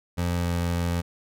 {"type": "tone with pitch glide", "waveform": "25% pulse", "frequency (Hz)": [87.31, 86.31], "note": ["F2", "F2"], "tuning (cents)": [0, -20], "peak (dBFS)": -20, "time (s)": [0.17, 1.02], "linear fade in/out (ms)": 20, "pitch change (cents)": -20, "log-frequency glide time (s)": [0.35, 0.51], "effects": []}